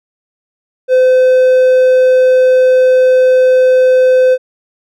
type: tone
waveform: triangle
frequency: 512 Hz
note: C5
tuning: 38 cents flat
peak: -3 dBFS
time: 0.88-4.38 s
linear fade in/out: 50 ms
effects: none